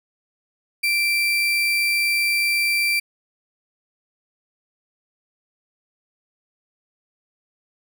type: tone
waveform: 35% pulse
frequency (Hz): 2349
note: D7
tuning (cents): 0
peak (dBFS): -16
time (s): 0.83-3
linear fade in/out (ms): 10
effects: none